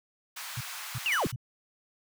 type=high-pass noise; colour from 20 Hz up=pink; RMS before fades=-40 dBFS; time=0.36-1.32 s; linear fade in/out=10 ms; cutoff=970 Hz; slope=24 dB/octave
type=tone bursts; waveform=sine; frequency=123.1 Hz; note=B2; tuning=5 cents flat; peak=-31 dBFS; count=3; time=0.57-1.361 s; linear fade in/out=5 ms; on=37 ms; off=340 ms
type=linear sweep; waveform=sine; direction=down; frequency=2900 to 58.27 Hz; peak=-25 dBFS; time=1.06-1.27 s; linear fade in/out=0 ms
type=tone with exponential decay; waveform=sawtooth; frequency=2960 Hz; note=F#7; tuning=in tune; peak=-25 dBFS; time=1.12-1.35 s; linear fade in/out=1 ms; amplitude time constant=49 ms
effects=none